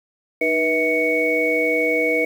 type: tone cluster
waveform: sine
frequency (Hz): 309.6 / 484.1 / 646 / 2227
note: D#4 / B4 / E5 / C#7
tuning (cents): -9 / -35 / -35 / +7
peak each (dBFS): -25 / -21 / -25 / -20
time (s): 0.41-2.25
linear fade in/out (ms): 5
effects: 7-bit